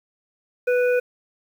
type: harmonic tone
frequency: 493.9 Hz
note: B4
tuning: in tune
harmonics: 1 / 3 / 5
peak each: -17 / -27 / -31 dBFS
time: 0.67-1 s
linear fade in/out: 10 ms
effects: 8-bit